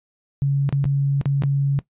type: tone with dropouts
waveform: sine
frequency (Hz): 139.5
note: C#3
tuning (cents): +11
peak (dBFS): -16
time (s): 0.42-1.79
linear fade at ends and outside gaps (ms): 0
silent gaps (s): 0.691-0.726 / 0.842-0.854 / 1.213-1.257 / 1.422-1.436
effects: noise-tail reverb RT60 0.1 s tail -17 dB re dry + resampled to 8000 Hz